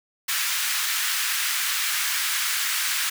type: high-pass noise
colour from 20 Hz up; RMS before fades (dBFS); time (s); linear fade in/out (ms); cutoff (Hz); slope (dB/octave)
pink; -25; 0.28-3.1; 10; 1400; 24
effects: none